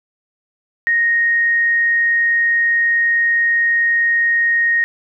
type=tone; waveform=sine; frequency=1864.7 Hz; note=A#6; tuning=in tune; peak=-12 dBFS; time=0.87-4.84 s; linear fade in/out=0 ms; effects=none